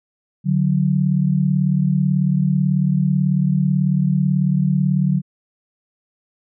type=tone pair together; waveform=sine; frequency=146.51 / 184.7 Hz; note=D3 / F#3; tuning=-4 / -3 cents; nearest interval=major third; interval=401 cents; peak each=-17 dBFS; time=0.44-5.22 s; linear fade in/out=50 ms; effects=none